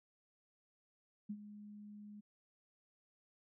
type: tone with ADSR envelope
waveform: sine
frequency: 207.9 Hz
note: G#3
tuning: 2 cents sharp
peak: -38 dBFS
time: 1.29-2.21 s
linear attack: 12 ms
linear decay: 60 ms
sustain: -12 dB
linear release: 14 ms
effects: none